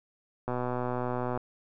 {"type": "click train", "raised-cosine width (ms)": 1, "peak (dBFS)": -18, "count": 112, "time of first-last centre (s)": [0.48, 1.375], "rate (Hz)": 124, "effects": []}